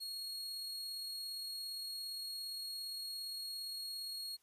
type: tone with amplitude modulation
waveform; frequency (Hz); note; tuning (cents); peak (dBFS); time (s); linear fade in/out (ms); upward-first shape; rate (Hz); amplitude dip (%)
40% pulse; 4300; C8; +47; -39; 0-4.37; 20; sine; 37.4; 25
effects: white hiss -75 dBFS RMS until 4.42 s + resampled to 32000 Hz